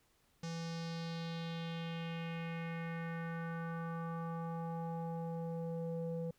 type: tone with low-pass filter sweep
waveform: square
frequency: 166.1 Hz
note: E3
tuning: 13 cents sharp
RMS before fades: -41 dBFS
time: 0.43-6.31 s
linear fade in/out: 5 ms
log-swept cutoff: 5900 to 460 Hz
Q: 2.8
effects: pink hiss -73 dBFS RMS until 6.38 s